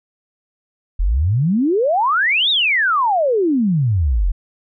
sine exponential two-way sweep, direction up then down, 38.77 to 3849 to 38.77 Hz, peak -13 dBFS, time 0.99-4.32 s, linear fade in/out 10 ms, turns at 2.5 s, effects none

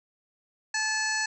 harmonic tone, 866 Hz, A5, 28 cents flat, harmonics 1 / 2 / 3 / 5 / 6 / 7 / 8 / 9, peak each -35 / -28 / -37 / -34 / -41 / -36 / -40 / -38 dBFS, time 0.74-1.26 s, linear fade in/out 5 ms, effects none

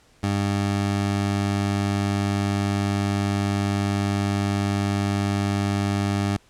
20% pulse tone, 100 Hz, G2, 35 cents sharp, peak -16 dBFS, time 0.23-6.37 s, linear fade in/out 5 ms, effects pink hiss -57 dBFS RMS until 6.49 s + low-pass 9000 Hz 12 dB/octave

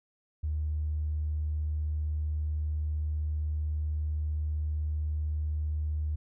triangle tone with tanh clipping, 76.3 Hz, D#2, 33 cents flat, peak -28 dBFS, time 0.43-6.16 s, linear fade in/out 10 ms, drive 4 dB, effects none

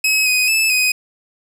sawtooth tone with pitch steps, 2559 / 2503 / 2618 / 2506 Hz, D#7 / D#7 / E7 / D#7, +48 / +10 / -13 / +12 cents, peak -10 dBFS, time 0.04-0.92 s, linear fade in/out 5 ms, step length 220 ms, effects resampled to 32000 Hz + 7-bit

